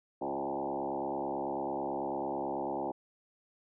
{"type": "tone with frequency modulation", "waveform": "sine", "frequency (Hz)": 572, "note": "D5", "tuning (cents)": -46, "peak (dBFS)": -32, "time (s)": [0.21, 2.92], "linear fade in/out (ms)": 10, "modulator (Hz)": 69.1, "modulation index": 4.6, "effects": []}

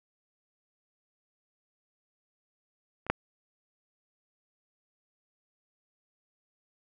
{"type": "clicks", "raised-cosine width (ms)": 0.5, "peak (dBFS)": [-30, -9], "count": 2, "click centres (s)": [3.066, 3.1], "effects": []}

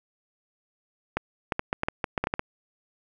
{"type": "clicks", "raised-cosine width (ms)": 0.5, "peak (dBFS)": -10, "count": 12, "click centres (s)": [1.17, 1.522, 1.594, 1.729, 1.834, 1.885, 2.042, 2.178, 2.24, 2.271, 2.339, 2.394], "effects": []}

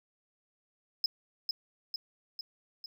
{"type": "tone with echo", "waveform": "triangle", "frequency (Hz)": 5100, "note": "D#8", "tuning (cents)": 42, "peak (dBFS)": -24, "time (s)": [1.04, 1.06], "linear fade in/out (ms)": 2, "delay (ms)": 450, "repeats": 4, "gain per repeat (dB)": -4, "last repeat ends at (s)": 2.86, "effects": []}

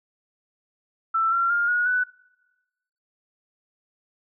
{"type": "tone with pitch steps", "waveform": "sine", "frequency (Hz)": [1331, 1369.2, 1408.5, 1449, 1490.5], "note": ["E6", "F6", "F6", "F#6", "F#6"], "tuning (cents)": [16, -35, 14, -37, 12], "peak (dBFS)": -19, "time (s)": [1.14, 2.04], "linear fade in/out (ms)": 10, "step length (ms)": 180, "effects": ["noise-tail reverb RT60 1.0 s tail -22 dB re dry"]}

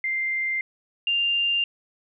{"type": "tone pair in turn", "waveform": "sine", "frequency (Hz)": [2093, 2794], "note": ["C7", "F7"], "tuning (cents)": [0, 0], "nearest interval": "perfect fourth", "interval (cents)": 500, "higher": "second", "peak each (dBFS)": [-23, -20], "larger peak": "second", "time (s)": [[0.04, 0.61], [1.07, 1.64]], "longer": "neither", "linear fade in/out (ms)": 2, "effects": []}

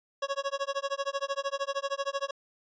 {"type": "tone with tremolo", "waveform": "25% pulse", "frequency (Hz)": 554, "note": "C#5", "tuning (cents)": -1, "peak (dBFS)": -23, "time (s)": [0.22, 2.31], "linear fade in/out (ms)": 5, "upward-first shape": "sine", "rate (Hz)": 13, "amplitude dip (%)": 100, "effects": ["resampled to 16000 Hz"]}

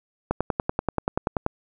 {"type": "click train", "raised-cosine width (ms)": 1, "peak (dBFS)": -8, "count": 13, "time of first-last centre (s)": [0.31, 1.464], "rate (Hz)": 10.4, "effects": []}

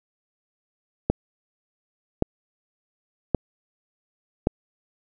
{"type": "click train", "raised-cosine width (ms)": 2, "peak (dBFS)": -5, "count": 4, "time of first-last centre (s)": [1.1, 4.471], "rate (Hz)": 0.89, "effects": []}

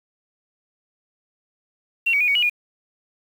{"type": "tone with pitch steps", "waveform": "sine", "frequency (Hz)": [2736, 2263, 2454, 2243, 2915, 2437], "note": ["F7", "C#7", "D#7", "C#7", "F#7", "D#7"], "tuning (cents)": [-36, 35, -25, 20, -26, -37], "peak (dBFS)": -16, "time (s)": [2.06, 2.498], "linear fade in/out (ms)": 10, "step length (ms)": 73, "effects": ["7-bit"]}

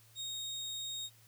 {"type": "tone", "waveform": "30% pulse", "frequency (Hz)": 3729, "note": "A#7", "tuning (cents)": 0, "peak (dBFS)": -36, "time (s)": [0.15, 1.1], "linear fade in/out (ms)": 50, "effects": ["added 112 Hz sine -63 dBFS peak until 1.27 s", "white hiss -64 dBFS RMS until 1.27 s"]}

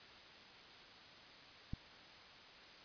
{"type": "click", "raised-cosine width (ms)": 5, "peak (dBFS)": -29, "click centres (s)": 1.735, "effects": ["white hiss -57 dBFS RMS until 2.84 s", "resampled to 11025 Hz"]}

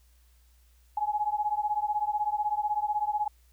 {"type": "beating tone pair", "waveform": "sine", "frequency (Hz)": [832, 848], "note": ["G#5", "G#5"], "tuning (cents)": [3, 36], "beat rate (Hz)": 16, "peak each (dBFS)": -29, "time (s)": [0.97, 3.28], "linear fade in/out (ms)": 5, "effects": ["added 60 Hz sine -58 dBFS peak until 3.52 s", "white hiss -68 dBFS RMS until 3.52 s"]}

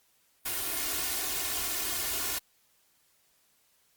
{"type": "noise with comb filter", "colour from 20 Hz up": "white", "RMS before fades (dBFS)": -32, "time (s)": [0.45, 2.39], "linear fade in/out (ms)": 10, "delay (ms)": 2.8, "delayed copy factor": 0.8, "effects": ["white hiss -68 dBFS RMS until 3.96 s", "Opus 48 kbps"]}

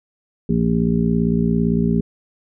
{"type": "harmonic tone", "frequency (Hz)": 57.7, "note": "A#1", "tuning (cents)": -17, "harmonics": [1, 2, 3, 4, 5, 7], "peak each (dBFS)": [-27, -28, -18, -19, -29, -25], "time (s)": [0.49, 2.01], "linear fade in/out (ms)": 5, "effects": []}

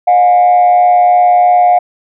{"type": "tone with frequency modulation", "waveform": "sine", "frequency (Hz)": 717, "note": "F5", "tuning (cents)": 45, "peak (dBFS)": -3, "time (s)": [0.07, 1.79], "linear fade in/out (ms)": 10, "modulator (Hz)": 103, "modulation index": 0.46, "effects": ["tanh soft clip ceiling -2 dBFS"]}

